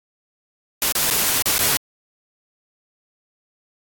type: noise with dropouts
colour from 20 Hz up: white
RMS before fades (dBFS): -19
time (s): 0.82-1.77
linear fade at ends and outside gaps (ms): 1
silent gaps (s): 0.922-0.952 / 1.102-1.109 / 1.422-1.457 / 1.582-1.59
effects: AAC 64 kbps